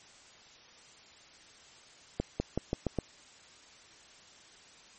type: accelerating click train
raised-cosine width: 2 ms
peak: -16 dBFS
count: 6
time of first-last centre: 2.2-2.987 s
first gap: 200 ms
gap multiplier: 0.88
effects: white hiss -56 dBFS RMS until 4.98 s + MP3 32 kbps